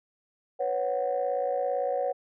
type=chord; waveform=sine; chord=B suspended second; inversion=none; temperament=equal with one note detuned; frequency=496.7 / 554.4 / 740 Hz; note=B4 / C#5 / F#5; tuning=+10 / 0 / 0 cents; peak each=-30 / -28 / -30 dBFS; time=0.59-2.13 s; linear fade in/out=20 ms; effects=tanh soft clip ceiling -18 dBFS